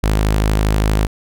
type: tone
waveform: sawtooth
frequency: 52.5 Hz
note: G#1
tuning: 19 cents sharp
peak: -9 dBFS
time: 0.03-1.07 s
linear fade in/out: 10 ms
effects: none